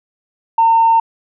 sine tone, 910 Hz, A#5, 42 cents flat, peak -7 dBFS, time 0.58-1 s, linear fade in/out 5 ms, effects tanh soft clip ceiling -3 dBFS

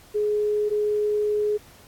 sine tone pair in turn, 419.6 / 419.6 Hz, G#4 / G#4, +18 / +18 cents, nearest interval unison, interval 0 cents, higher neither, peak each -20 dBFS, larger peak neither, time 0.14-0.7 / 0.7-1.58 s, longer second, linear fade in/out 20 ms, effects pink hiss -51 dBFS RMS until 1.87 s + AAC 64 kbps

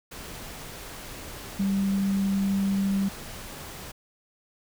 sine tone in noise, 196 Hz, G3, in tune, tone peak -22 dBFS, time 1.59-3.09 s, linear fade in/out 10 ms, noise pink, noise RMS -40 dBFS, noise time 0.11-3.92 s, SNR +15 dB, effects none

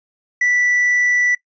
sine tone with tanh clipping, 1967 Hz, B6, 7 cents flat, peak -14 dBFS, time 0.41-1.35 s, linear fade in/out 5 ms, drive 2 dB, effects noise-tail reverb RT60 0.1 s tail -20 dB re dry + resampled to 16000 Hz

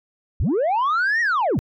sine linear two-way sweep, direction up then down, 41.89 to 1917 to 83.2 Hz, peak -15 dBFS, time 0.4-1.59 s, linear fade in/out 0 ms, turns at 1.21 s, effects tanh soft clip ceiling -16 dBFS

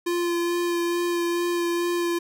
square tone with vibrato, 345.8 Hz, F4, 17 cents flat, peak -23 dBFS, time 0.06-2.19 s, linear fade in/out 10 ms, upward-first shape sine, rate 2.3 Hz, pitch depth 14 cents each way, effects none

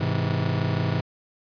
40% pulse chord, Ab augmented, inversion none, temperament just, 103.83 / 129.78 / 162.23 Hz, Ab2 / C3 / E3, 0 / -14 / -27 cents, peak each -26 dBFS, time 0-1.01 s, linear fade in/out 10 ms, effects resampled to 11025 Hz

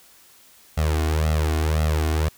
sawtooth tone with flanger, 77.78 Hz, D#2, in tune, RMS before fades -21 dBFS, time 0.77-2.29 s, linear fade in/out 10 ms, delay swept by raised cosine 1.5 to 2.8 ms, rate 1.9 Hz, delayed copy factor +0.95, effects white hiss -52 dBFS RMS until 2.37 s

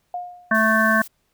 sine tone with exponential decay, 713 Hz, F5, 36 cents sharp, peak -23 dBFS, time 0.14-0.65 s, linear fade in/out 2 ms, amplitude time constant 110 ms
harmonic tone, 220 Hz, A3, in tune, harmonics 1 / 3 / 5 / 7 / 8, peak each -21 / -23 / -22 / -19 / -22 dBFS, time 0.51-1.02 s, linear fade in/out 5 ms
blue noise, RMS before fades -38 dBFS, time 0.54-1.08 s, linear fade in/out 10 ms
effects pink hiss -68 dBFS RMS until 1.33 s

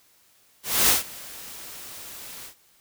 white noise with ADSR envelope, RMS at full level -17 dBFS, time 0.63-2.55 s, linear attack 260 ms, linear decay 140 ms, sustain -23 dB, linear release 100 ms, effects white hiss -60 dBFS RMS until 2.8 s

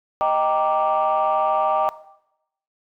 sine chord, Eb major seventh, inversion none, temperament equal, 622.3 / 784 / 932.3 / 1174.7 Hz, Eb5 / G5 / Bb5 / D6, 0 / 0 / 0 / 0 cents, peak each -21 / -20 / -23 / -22 dBFS, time 0.21-1.89 s, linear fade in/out 0 ms, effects noise-tail reverb RT60 0.8 s tail -17 dB re dry + tanh soft clip ceiling -11 dBFS

